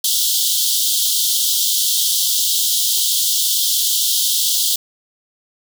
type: high-pass noise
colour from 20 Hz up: pink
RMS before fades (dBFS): -17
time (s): 0.04-4.76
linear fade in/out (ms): 5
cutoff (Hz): 3100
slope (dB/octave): 96
effects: none